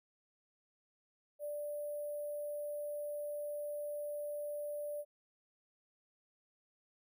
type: tone with sample-and-hold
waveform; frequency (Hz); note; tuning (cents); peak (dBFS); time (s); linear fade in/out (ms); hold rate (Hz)
sine; 589; D5; +5; -38; 1.39-5.05; 50; 11025
effects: none